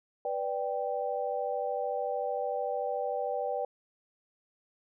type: chord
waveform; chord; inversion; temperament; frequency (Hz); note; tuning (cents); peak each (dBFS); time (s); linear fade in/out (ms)
sine; G major; first; equal; 493.9 / 587.3 / 784; B4 / D5 / G5; 0 / 0 / 0; -34; 0.25-3.65; 2
effects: none